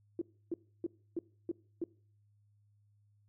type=tone bursts; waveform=sine; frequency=338.9 Hz; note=E4; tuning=48 cents sharp; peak=-32 dBFS; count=6; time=0.19-1.84 s; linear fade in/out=2 ms; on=25 ms; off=300 ms; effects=noise-tail reverb RT60 0.5 s tail -22 dB re dry + added 103 Hz sine -66 dBFS peak until 3.28 s